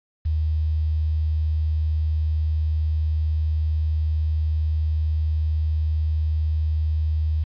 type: tone with quantisation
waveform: sine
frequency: 77.78 Hz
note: D#2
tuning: in tune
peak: -19 dBFS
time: 0.25-7.44 s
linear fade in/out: 10 ms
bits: 8
effects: resampled to 11025 Hz